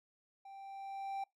triangle tone with level ramp, 784 Hz, G5, in tune, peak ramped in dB -48 to -34 dBFS, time 0.45-1.24 s, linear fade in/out 5 ms, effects noise-tail reverb RT60 0.2 s tail -25 dB re dry

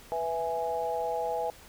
sine chord, E major, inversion second, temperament equal, 493.9 / 659.3 / 830.6 Hz, B4 / E5 / G#5, 0 / 0 / 0 cents, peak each -33 / -33 / -32 dBFS, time 0.12-1.5 s, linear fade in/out 0 ms, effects pink hiss -52 dBFS RMS until 1.68 s

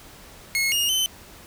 sawtooth tone with pitch steps, 2172 / 2848 / 3056 Hz, C#7 / F7 / G7, -36 / +33 / -45 cents, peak -17 dBFS, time 0.55-1.06 s, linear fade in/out 0 ms, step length 170 ms, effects pink hiss -46 dBFS RMS until 1.46 s

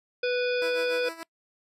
harmonic tone, 493.9 Hz, B4, in tune, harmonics 1 / 3 / 5 / 7 / 9 / 10, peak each -25 / -33 / -33 / -40 / -44 / -40 dBFS, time 0.23-1.09 s, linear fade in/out 5 ms
10% pulse tone with tremolo, 329.6 Hz, E4, in tune, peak -26 dBFS, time 0.62-1.23 s, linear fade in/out 0 ms, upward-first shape sine, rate 6.9 Hz, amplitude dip 75%
effects noise-tail reverb RT60 0.1 s tail -25 dB re dry + resampled to 32000 Hz

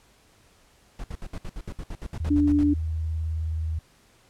brown noise bursts, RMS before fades -33 dBFS, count 15, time 0.99-2.635 s, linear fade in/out 2 ms, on 49 ms, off 65 ms
sine tone with vibrato, 79.8 Hz, D#2, 44 cents sharp, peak -25 dBFS, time 2.2-3.79 s, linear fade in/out 5 ms, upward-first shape sine, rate 19 Hz, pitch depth 37 cents each way
sine tone, 292.2 Hz, D4, 9 cents flat, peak -18 dBFS, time 2.3-2.74 s, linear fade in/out 10 ms
effects pink hiss -59 dBFS RMS until 4.29 s + low-pass 11000 Hz 12 dB/octave

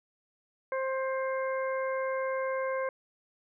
harmonic tone, 528 Hz, C5, 16 cents sharp, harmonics 1 / 2 / 3 / 4, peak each -30 / -36 / -40 / -42 dBFS, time 0.72-2.89 s, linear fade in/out 2 ms, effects none

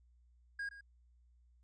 triangle tone with echo, 1631 Hz, G#6, 32 cents flat, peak -36 dBFS, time 0.59-0.69 s, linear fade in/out 5 ms, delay 120 ms, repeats 1, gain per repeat -13 dB, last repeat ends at 0.81 s, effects added 60 Hz sine -64 dBFS peak until 1.63 s + resampled to 22050 Hz

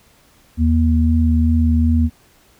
sine tone pair together, 80.07 / 237.6 Hz, E2 / A#3, -50 / +33 cents, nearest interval octave + perfect fifth, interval 1883 cents, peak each -13 / -16 dBFS, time 0.57-2.1 s, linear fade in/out 50 ms, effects pink hiss -53 dBFS RMS until 2.59 s

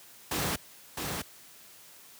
pink noise with echo, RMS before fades -30 dBFS, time 0.31-0.56 s, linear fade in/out 5 ms, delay 660 ms, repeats 1, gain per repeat -4 dB, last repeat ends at 1.22 s, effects white hiss -53 dBFS RMS until 2.19 s + high-pass 80 Hz 12 dB/octave

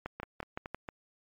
two click trains, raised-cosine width 0.5 ms, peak -24 / -21 dBFS, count 4 / 5, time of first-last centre 0.2-0.888 / 0.06-0.746 s, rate 4.36 / 5.83 Hz, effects MP3 64 kbps

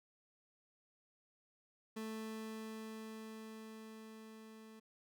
30% pulse tone with level ramp, 220 Hz, A3, in tune, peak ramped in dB -39 to -52 dBFS, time 1.96-4.8 s, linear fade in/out 10 ms, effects none

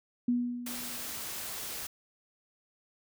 sine tone with exponential decay, 243.2 Hz, B3, 26 cents flat, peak -23 dBFS, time 0.28-1.25 s, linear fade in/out 5 ms, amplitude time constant 210 ms
white noise, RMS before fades -39 dBFS, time 0.66-1.87 s, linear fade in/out 5 ms
effects none

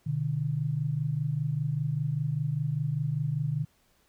sine tone pair together, 125.34 / 150.4 Hz, B2 / D3, +26 / +42 cents, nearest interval minor third, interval 316 cents, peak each -31 / -28 dBFS, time 0.06-3.65 s, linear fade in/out 10 ms, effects pink hiss -67 dBFS RMS until 4.08 s

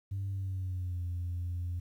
sine tone with pitch glide, 97.9 to 87.72 Hz, G2 to F2, -2 to +8 cents, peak -31 dBFS, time 0.11-1.8 s, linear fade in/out 10 ms, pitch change -190 cents, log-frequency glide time 0.29-1.04 s, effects tanh soft clip ceiling -30 dBFS + 11-bit

